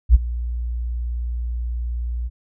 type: tone with ADSR envelope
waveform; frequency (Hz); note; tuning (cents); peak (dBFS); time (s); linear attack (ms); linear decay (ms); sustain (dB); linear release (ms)
sine; 59.4; A#1; +33; -4; 0.09-2.3; 56; 23; -18; 36
effects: none